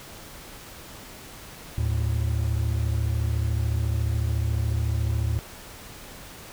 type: tone pair together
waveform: triangle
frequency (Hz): 76.59 / 110.6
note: D#2 / A2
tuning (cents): -27 / +9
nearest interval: tritone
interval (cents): 636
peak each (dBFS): -23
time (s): 1.78-5.39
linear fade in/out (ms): 0
effects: pink hiss -43 dBFS RMS until 6.52 s